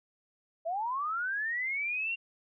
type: linear sweep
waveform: sine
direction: up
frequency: 633 to 2784 Hz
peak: -30 dBFS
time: 0.65-2.16 s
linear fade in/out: 20 ms
effects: none